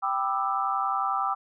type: chord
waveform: sine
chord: E minor seventh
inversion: first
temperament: equal with one note detuned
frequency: 784 / 987.8 / 1187.6 / 1318.5 Hz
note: G5 / B5 / D6 / E6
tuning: 0 / 0 / +19 / 0 cents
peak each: -29 / -34 / -28 / -30 dBFS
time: 0.02-1.35 s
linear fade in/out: 20 ms
effects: none